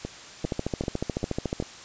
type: two click trains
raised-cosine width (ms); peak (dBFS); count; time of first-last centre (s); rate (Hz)
2; -13 / -18; 17 / 5; 0.45-1.601 / 0.05-1.625; 13.9 / 2.54
effects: white hiss -44 dBFS RMS until 1.84 s + resampled to 16000 Hz